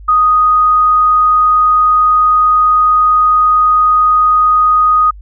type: tone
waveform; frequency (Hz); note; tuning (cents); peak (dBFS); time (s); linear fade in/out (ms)
sine; 1244.5; D#6; 0; -6; 0.08-5.11; 10
effects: added 50 Hz sine -30 dBFS peak until 5.21 s